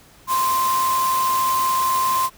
sine tone in noise, 1044 Hz, C6, 4 cents flat, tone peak -17 dBFS, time 0.27-2.3 s, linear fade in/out 50 ms, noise white, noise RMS -28 dBFS, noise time 0.27-2.3 s, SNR +8 dB, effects pink hiss -50 dBFS RMS until 2.37 s

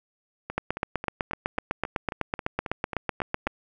two click trains, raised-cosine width 0.5 ms, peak -17 / -10 dBFS, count 12 / 24, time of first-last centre 0.5-3.473 / 0.58-3.469 s, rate 3.7 / 7.96 Hz, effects none

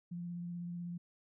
sine tone with vibrato, 173.7 Hz, F3, 9 cents flat, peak -39 dBFS, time 0.11-0.98 s, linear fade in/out 10 ms, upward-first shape sine, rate 16 Hz, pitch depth 15 cents each way, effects none

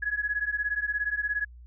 sine beating tone pair, 1671 / 1688 Hz, G#6 / G#6, +10 / +28 cents, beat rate 17 Hz, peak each -30 / -29 dBFS, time 0.02-1.45 s, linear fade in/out 10 ms, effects added 60 Hz sine -45 dBFS peak until 1.66 s

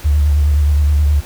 sine tone with vibrato, 73.42 Hz, D2, in tune, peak -9 dBFS, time 0.04-1.21 s, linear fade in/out 20 ms, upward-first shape triangle, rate 9.5 Hz, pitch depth 60 cents each way, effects pink hiss -36 dBFS RMS until 1.25 s

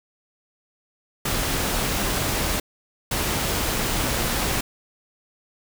pink noise bursts at uneven times, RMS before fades -24 dBFS, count 2, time 1.25-2.6 / 3.11-4.61 s, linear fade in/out 5 ms, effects none

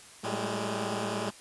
10% pulse tone cluster, 111.1 / 194 / 203.5 / 212.1 Hz, A2 / G3 / G#3 / G#3, +17 / -18 / -35 / +37 cents, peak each -28 dBFS, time 0.23-1.31 s, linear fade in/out 20 ms, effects white hiss -51 dBFS RMS until 1.4 s + resampled to 24000 Hz

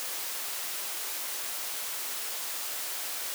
white high-pass noise, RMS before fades -35 dBFS, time 0-3.34 s, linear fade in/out 0 ms, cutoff 430 Hz, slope 12 dB/octave, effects none

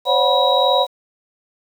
sine tone cluster, 523 / 565 / 733 / 977 / 3838 Hz, C5 / C#5 / F#5 / B5 / A#7, -1 / +33 / -16 / -19 / +50 cents, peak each -19 dBFS, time 0.05-0.87 s, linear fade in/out 50 ms, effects 7-bit

